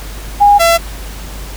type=tone pair in turn; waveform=sine / sawtooth; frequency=817 / 673.3 Hz; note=G#5 / E5; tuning=-29 / +36 cents; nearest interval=minor third; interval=335 cents; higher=first; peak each=-3 dBFS; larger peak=neither; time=0.4-0.59 / 0.59-0.78 s; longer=neither; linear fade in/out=20 ms; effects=added 50 Hz sine -25 dBFS peak until 1.56 s + pink hiss -31 dBFS RMS until 1.56 s